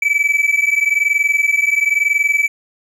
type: tone pair together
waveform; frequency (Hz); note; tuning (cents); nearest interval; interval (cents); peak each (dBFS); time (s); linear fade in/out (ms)
triangle; 2290 / 2311; D7 / D7; -44 / -28; unison; 16; -14 / -14; 0.02-2.48; 5
effects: none